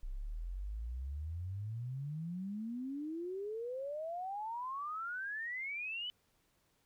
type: exponential sweep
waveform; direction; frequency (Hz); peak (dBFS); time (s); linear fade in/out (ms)
sine; up; 31.02 to 3029; -38; 0.03-6.1; 0
effects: pink hiss -75 dBFS RMS until 6.85 s